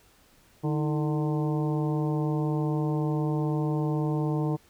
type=harmonic tone with a mistuned harmonic; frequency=149.8 Hz; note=D3; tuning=35 cents sharp; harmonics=1 / 2 / 3 / 4 / 5 / 6 / 7; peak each=-26 / -30 / -34 / -41 / -40 / -40 / -45 dBFS; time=0.63-4.57 s; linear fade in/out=20 ms; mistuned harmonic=2; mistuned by=+90 cents; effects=pink hiss -60 dBFS RMS until 4.69 s

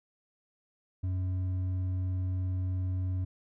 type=tone with hard clipping; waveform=sine; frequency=92.3 Hz; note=F#2; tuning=4 cents flat; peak=-30 dBFS; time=1.03-3.25 s; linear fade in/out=10 ms; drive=4 dB; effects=none

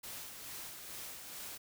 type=noise with tremolo; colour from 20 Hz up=white; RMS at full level=-45 dBFS; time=0.03-1.58 s; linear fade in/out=10 ms; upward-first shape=sine; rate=2.3 Hz; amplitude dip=40%; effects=none

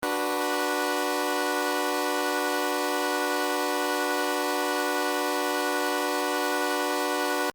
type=chord; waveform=15% pulse; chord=B minor; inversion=first; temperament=equal with one note detuned; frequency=293.7 / 370 / 489.9 Hz; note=D4 / F#4 / B4; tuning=0 / 0 / -14 cents; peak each=-23 dBFS; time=0.03-7.5 s; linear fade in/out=0 ms; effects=Opus 24 kbps

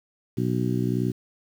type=harmonic tone; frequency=61.6 Hz; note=B1; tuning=4 cents flat; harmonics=2 / 3 / 4 / 5 / 6; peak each=-26 / -28 / -29 / -30 / -31 dBFS; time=0.37-1.12 s; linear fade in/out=10 ms; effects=8-bit

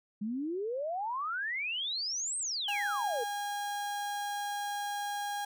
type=exponential two-way sweep; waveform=sine; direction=up then down; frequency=200.8 to 8590 to 438.6 Hz; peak=-32 dBFS; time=0.21-3.24 s; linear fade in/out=10 ms; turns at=2.38 s
type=tone; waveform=35% pulse; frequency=817 Hz; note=G#5; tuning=29 cents flat; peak=-32 dBFS; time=2.68-5.45 s; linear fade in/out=5 ms
effects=none

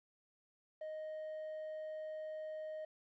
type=tone with quantisation; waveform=triangle; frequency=622.3 Hz; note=D#5; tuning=in tune; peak=-40 dBFS; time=0.81-2.85 s; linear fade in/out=5 ms; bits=11; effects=low-pass 3000 Hz 12 dB/octave

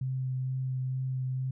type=tone with vibrato; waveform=sine; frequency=130 Hz; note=C3; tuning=11 cents flat; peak=-29 dBFS; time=0.01-1.51 s; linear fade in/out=5 ms; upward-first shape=sine; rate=2.2 Hz; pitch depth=11 cents each way; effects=none

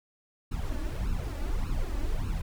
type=noise with flanger; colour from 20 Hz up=brown; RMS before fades=-30 dBFS; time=0.51-2.42 s; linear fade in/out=10 ms; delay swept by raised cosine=0.73 to 3.53 ms; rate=1.7 Hz; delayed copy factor=+0.95; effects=none

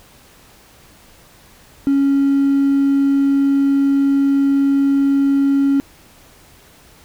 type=tone with hard clipping; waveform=triangle; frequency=277.2 Hz; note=C#4; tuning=in tune; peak=-12 dBFS; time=1.87-5.8 s; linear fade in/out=0 ms; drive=4 dB; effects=pink hiss -47 dBFS RMS until 7.04 s

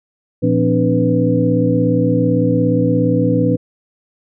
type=tone cluster; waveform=sine; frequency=116.4 / 172.9 / 259 / 296.4 / 494.2 Hz; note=A#2 / F3 / C4 / D4 / B4; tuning=-2 / -17 / -17 / +16 / +1 cents; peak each=-18 dBFS; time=0.42-3.57 s; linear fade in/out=20 ms; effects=none

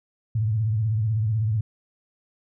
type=tone with vibrato; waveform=sine; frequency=109.3 Hz; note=A2; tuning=11 cents flat; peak=-20 dBFS; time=0.35-1.61 s; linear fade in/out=5 ms; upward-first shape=triangle; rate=16 Hz; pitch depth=130 cents each way; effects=none

